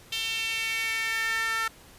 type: tone with high-pass filter sweep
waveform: sawtooth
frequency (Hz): 449.5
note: A4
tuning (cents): +37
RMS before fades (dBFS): -29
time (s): 0.12-1.68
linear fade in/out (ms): 5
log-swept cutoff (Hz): 3100 to 1500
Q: 4.1
effects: pink hiss -52 dBFS RMS until 1.98 s + resampled to 32000 Hz